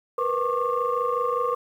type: tone cluster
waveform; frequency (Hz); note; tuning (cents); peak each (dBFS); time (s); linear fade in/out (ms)
sine; 474.8 / 500 / 1086 / 1180; A#4 / B4 / C#6 / D6; +32 / +21 / -36 / +8; -27; 0.18-1.55; 5
effects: tanh soft clip ceiling -13 dBFS + 9-bit